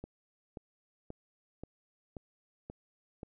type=click train; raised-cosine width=2 ms; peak=-29 dBFS; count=7; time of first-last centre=0.04-3.231 s; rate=1.88 Hz; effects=none